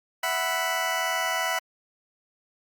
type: chord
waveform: 20% pulse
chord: E suspended second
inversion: none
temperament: just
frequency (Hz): 659.3 / 741.7 / 988.9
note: E5 / F#5 / B5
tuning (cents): 0 / +4 / +2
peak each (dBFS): -25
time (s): 0.23-1.59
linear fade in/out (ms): 5
effects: Opus 48 kbps